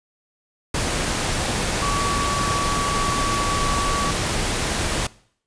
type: tone in noise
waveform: sine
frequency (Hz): 1138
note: C#6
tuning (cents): +45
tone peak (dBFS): -23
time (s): 1.82-4.11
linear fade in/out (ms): 5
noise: pink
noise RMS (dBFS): -23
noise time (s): 0.74-5.07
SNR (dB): -3
effects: noise-tail reverb RT60 0.6 s tail -21 dB re dry + resampled to 22050 Hz